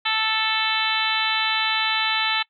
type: harmonic tone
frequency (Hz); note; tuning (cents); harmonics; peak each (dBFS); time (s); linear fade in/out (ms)
440; A4; 0; 2 / 3 / 4 / 5 / 6 / 7 / 8 / 9; -28 / -28 / -28 / -28 / -28 / -28 / -28 / -28; 0.05-2.43; 10
effects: noise-tail reverb RT60 0.1 s tail -22 dB re dry